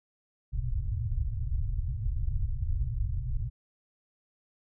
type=low-pass noise; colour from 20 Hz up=pink; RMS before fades=-30 dBFS; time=0.52-3.5 s; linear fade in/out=20 ms; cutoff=130 Hz; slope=96 dB/octave; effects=none